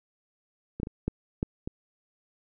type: clicks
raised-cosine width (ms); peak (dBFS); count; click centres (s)
3; -22 / -15 / -23 / -14 / -14 / -20; 6; 0.8 / 0.832 / 0.871 / 1.08 / 1.429 / 1.675
effects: none